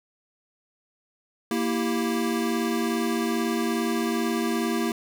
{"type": "chord", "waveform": "square", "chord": "E diminished", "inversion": "second", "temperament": "equal", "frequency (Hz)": [233.1, 329.6, 392], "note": ["Bb3", "E4", "G4"], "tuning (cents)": [0, 0, 0], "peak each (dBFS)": [-27, -29, -31], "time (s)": [1.51, 4.92], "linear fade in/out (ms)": 2, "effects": []}